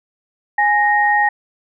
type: tone pair together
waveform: sine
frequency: 830.6 / 1864.6 Hz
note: G#5 / A#6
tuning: 0 / 0 cents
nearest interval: octave + major second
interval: 1400 cents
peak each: -14 / -15 dBFS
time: 0.58-1.29 s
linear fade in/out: 5 ms
effects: none